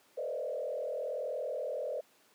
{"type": "tone with frequency modulation", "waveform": "sine", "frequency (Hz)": 554.4, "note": "C#5", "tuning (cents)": 0, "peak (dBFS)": -33, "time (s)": [0.17, 2.01], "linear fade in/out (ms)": 10, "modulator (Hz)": 40.9, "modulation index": 1.9, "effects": ["pink hiss -65 dBFS RMS until 2.34 s", "high-pass 300 Hz 12 dB/octave"]}